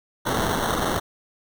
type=noise with sample-and-hold; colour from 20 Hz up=white; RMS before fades=-24 dBFS; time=0.25-1 s; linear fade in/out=20 ms; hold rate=2450 Hz; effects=none